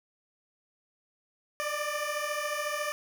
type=beating tone pair; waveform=15% pulse; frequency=587.3 / 601.3 Hz; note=D5 / D5; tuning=0 / +41 cents; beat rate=14 Hz; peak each=-27 dBFS; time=1.6-2.92 s; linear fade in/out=0 ms; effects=none